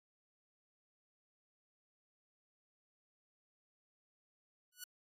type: tone with exponential growth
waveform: 5% pulse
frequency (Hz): 1473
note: F#6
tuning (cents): -8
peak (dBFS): -32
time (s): 4.72-4.84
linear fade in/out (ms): 5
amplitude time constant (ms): 26
effects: AAC 48 kbps